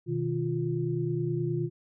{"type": "tone cluster", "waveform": "sine", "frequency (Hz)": [127.2, 156.8, 350.1], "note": ["C3", "D#3", "F4"], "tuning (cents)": [-48, 14, 4], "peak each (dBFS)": -31, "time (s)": [0.06, 1.7], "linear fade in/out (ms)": 50, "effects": []}